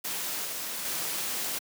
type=noise with level steps; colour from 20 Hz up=white; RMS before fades=-33 / -35 / -32 dBFS; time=0.04-1.59 s; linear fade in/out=10 ms; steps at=0.45 / 0.85 s; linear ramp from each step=2 ms; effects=high-pass 150 Hz 12 dB/octave